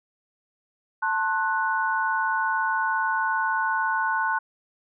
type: chord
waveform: sine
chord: F# diminished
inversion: first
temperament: just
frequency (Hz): 888 / 1065.6 / 1480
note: A5 / C6 / F#6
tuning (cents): +16 / +31 / 0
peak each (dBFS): -26 / -28 / -25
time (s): 1.02-4.39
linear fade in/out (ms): 10
effects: none